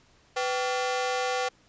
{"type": "ring-modulated tone", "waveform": "sawtooth", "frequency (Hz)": 636, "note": "D#5", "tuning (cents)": 38, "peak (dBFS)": -19, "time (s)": [0.36, 1.49], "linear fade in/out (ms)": 10, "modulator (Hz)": 136, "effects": ["pink hiss -61 dBFS RMS until 1.68 s", "resampled to 16000 Hz"]}